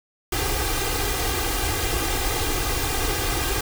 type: noise with comb filter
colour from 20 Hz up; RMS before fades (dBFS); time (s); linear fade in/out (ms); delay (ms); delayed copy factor
pink; -24; 0.32-3.61; 5; 2.5; +1
effects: none